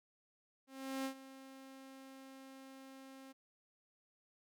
sawtooth tone with ADSR envelope, 267.2 Hz, C4, 36 cents sharp, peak -33 dBFS, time 0.67-3.33 s, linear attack 380 ms, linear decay 89 ms, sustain -16 dB, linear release 18 ms, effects none

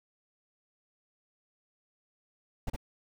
brown noise with echo, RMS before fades -32 dBFS, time 2.67-2.7 s, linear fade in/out 5 ms, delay 63 ms, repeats 1, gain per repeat -2 dB, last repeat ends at 2.763 s, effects none

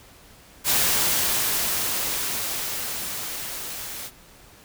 white noise with level ramp, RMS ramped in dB -20 to -35 dBFS, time 0.64-4.11 s, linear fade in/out 50 ms, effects pink hiss -50 dBFS RMS until 4.64 s

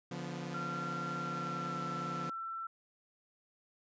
sawtooth chord, B diminished, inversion first, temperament equal with one note detuned, 143.73 / 174.61 / 246.9 Hz, D3 / F3 / B3, -37 / 0 / 0 cents, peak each -40 / -38 / -42 dBFS, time 0.11-2.3 s, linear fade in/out 5 ms
sine tone with pitch glide, 1373 to 1340.1 Hz, F6 to E6, -30 to +28 cents, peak -38 dBFS, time 0.54-2.67 s, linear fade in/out 5 ms, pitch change -42 cents, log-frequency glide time 1.22-1.82 s
effects resampled to 16000 Hz

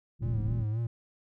pink low-pass noise, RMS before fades -35 dBFS, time 0.19-0.66 s, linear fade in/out 50 ms, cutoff 230 Hz, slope 24 dB/octave
triangle tone with vibrato, 111.5 Hz, A2, 23 cents sharp, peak -26 dBFS, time 0.22-0.87 s, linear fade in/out 5 ms, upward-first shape sine, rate 3.8 Hz, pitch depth 90 cents each way
effects none

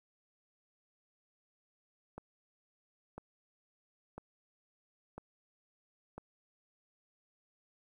click train, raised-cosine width 1 ms, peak -30 dBFS, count 5, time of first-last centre 2.18-6.18 s, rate 1 Hz, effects 11-bit

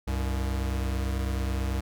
square tone pair together, 65.41 / 94.53 Hz, C2 / F#2, 0 / +38 cents, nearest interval tritone, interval 638 cents, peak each -28 / -34 dBFS, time 0.07-1.81 s, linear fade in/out 10 ms, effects none

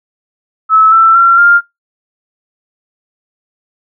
sine tone with pitch steps, 1300 / 1332.7 / 1366.2 / 1400.6 Hz, E6 / E6 / F6 / F6, -24 / +19 / -38 / +5 cents, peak -3 dBFS, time 0.69-1.61 s, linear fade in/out 50 ms, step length 230 ms, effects noise-tail reverb RT60 0.2 s tail -25 dB re dry

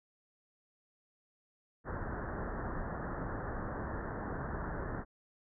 pink low-pass noise, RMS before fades -39 dBFS, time 1.84-5.05 s, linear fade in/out 50 ms, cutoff 1800 Hz, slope 96 dB/octave, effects none

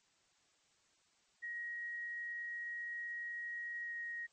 sine tone with pitch glide, 1892 to 1880 Hz, A#6 to A#6, +25 to +14 cents, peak -40 dBFS, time 1.42-4.27 s, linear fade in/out 20 ms, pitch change -11 cents, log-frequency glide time 3.84-3.91 s, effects white hiss -73 dBFS RMS until 4.32 s + MP3 32 kbps

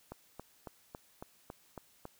click train, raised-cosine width 1 ms, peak -29 dBFS, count 8, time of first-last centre 0.12-2.054 s, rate 3.62 Hz, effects white hiss -66 dBFS RMS until 2.19 s

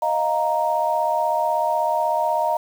sine chord, Eb suspended second, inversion none, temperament equal, 622.3 / 698.5 / 932.3 Hz, Eb5 / F5 / Bb5, 0 / 0 / 0 cents, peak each -23 / -24 / -21 dBFS, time 0.02-2.57 s, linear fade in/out 5 ms, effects 7-bit

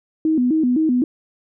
sine tone with vibrato, 280 Hz, C#4, 18 cents sharp, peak -14 dBFS, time 0.25-1.04 s, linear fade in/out 2 ms, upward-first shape square, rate 3.9 Hz, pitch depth 210 cents each way, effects none

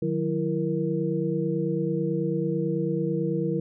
sine tone cluster, 153.2 / 182.3 / 332.5 / 469.2 Hz, D#3 / F#3 / E4 / A#4, -27 / -25 / +15 / +11 cents, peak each -29 dBFS, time 0.02-3.6 s, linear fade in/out 5 ms, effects none

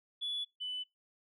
sine tone pair in turn, 3425 / 2999 Hz, A7 / F#7, -47 / +23 cents, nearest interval major second, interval 230 cents, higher first, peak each -33 / -35 dBFS, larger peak first, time 0.21-0.45 / 0.6-0.84 s, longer neither, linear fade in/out 20 ms, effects noise-tail reverb RT60 0.2 s tail -23 dB re dry + tanh soft clip ceiling -31 dBFS

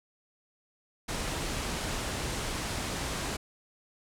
pink low-pass noise, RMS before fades -34 dBFS, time 1.08-3.37 s, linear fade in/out 10 ms, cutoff 10000 Hz, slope 24 dB/octave, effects none

